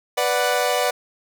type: chord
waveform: sawtooth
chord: B minor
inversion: none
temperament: equal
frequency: 493.9 / 587.3 / 740 Hz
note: B4 / D5 / F#5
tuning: 0 / 0 / 0 cents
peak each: -19 dBFS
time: 0.17-0.91 s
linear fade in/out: 10 ms
effects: none